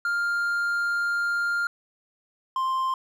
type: tone pair in turn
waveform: triangle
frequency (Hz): 1401 / 1048.5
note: F6 / C6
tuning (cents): +5 / +3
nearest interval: perfect fourth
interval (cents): 502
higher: first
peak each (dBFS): -21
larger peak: neither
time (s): 0.05-1.67 / 2.56-2.94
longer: first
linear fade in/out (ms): 2
effects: none

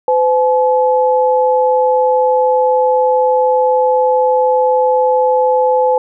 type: tone pair together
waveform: sine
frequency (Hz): 509 / 856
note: C5 / A5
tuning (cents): -48 / -48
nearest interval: major sixth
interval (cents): 900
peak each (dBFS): -11 / -13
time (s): 0.08-5.98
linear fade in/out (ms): 2
effects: none

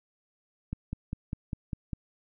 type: click train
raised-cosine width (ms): 5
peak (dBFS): -20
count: 7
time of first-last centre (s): 0.73-1.932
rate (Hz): 4.99
effects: none

